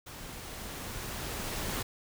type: noise with level ramp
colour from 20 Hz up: pink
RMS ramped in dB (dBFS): -45 to -34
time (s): 0.06-1.83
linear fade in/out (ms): 10
effects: none